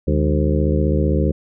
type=harmonic tone with a mistuned harmonic; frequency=75.2 Hz; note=D2; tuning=42 cents sharp; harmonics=1 / 2 / 3 / 4 / 5 / 6 / 7; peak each=-18 / -21 / -23 / -24 / -25 / -26 / -26 dBFS; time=0.07-1.32 s; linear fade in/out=10 ms; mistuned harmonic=3; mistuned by=-150 cents; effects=none